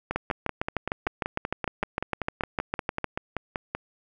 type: two click trains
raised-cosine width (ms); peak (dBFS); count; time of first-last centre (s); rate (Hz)
0.5; -11 / -13; 20 / 20; 0.16-3.043 / 0.11-3.75; 6.59 / 5.22
effects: none